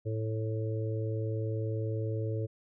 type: harmonic tone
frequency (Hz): 110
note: A2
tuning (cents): 0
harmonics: 1 / 3 / 4 / 5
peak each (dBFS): -31 / -41 / -38 / -42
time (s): 0.05-2.47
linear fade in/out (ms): 20
effects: none